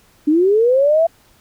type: linear sweep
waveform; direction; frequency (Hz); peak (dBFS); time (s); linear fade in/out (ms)
sine; up; 288 to 677; -10; 0.27-1.07; 10
effects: pink hiss -53 dBFS RMS until 1.4 s